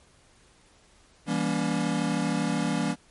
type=chord; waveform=square; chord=E diminished seventh; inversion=none; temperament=just; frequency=164.81 / 197.78 / 237.3 / 284.8 Hz; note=E3 / G3 / Bb3 / Db4; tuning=0 / +16 / +31 / +47 cents; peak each=-31 dBFS; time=1.26-2.96 s; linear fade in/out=50 ms; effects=pink hiss -59 dBFS RMS until 3.1 s + MP3 48 kbps